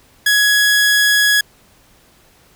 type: tone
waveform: sawtooth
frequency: 1674 Hz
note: G#6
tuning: 13 cents sharp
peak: -7 dBFS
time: 0.26-1.41 s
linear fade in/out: 5 ms
effects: pink hiss -51 dBFS RMS until 2.55 s